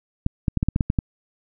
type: clicks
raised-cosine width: 5 ms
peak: -7 dBFS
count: 9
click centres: 0.264 / 0.482 / 0.573 / 0.629 / 0.686 / 0.761 / 0.808 / 0.901 / 0.988 s
effects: none